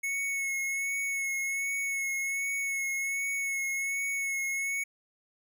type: tone with vibrato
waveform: square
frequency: 2196 Hz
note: C#7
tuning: 17 cents flat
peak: -30 dBFS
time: 0.03-4.84 s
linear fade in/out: 10 ms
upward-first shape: sine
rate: 1.3 Hz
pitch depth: 23 cents each way
effects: none